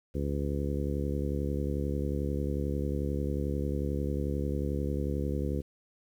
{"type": "harmonic tone", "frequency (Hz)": 71.2, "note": "C#2", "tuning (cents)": 47, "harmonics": [1, 2, 3, 4, 5, 6, 7], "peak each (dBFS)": [-32, -35, -37, -38, -39, -40, -40], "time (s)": [0.14, 5.62], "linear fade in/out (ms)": 20, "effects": ["10-bit"]}